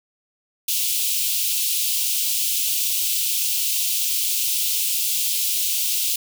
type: high-pass noise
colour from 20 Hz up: white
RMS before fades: -22 dBFS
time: 0.68-6.16 s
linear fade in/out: 5 ms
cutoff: 2600 Hz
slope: 48 dB/octave
effects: none